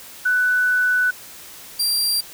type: tone pair in turn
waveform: sine / sawtooth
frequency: 1491 / 4734 Hz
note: F#6 / D8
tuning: +13 / +13 cents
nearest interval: octave + minor sixth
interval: 2000 cents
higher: second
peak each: -15 dBFS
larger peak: neither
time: 0.25-1.11 / 1.79-2.21 s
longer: first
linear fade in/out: 10 ms
effects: white hiss -40 dBFS RMS until 2.33 s